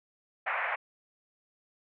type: band-pass noise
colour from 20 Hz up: white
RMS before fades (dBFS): -32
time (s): 0.46-0.76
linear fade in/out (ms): 10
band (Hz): 580 to 2300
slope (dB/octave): 48
effects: none